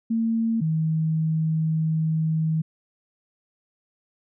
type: tone pair in turn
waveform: sine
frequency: 226.7 / 158.95 Hz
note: A#3 / D#3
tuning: -48 / +37 cents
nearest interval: tritone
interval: 615 cents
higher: first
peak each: -20 dBFS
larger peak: neither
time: 0.1-0.61 / 0.61-2.62 s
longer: second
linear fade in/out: 10 ms
effects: none